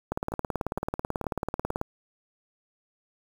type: two click trains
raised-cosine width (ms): 1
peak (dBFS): -24 / -14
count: 4 / 32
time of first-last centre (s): 0.32-1.702 / 0.12-1.814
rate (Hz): 2.17 / 18.3
effects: 7-bit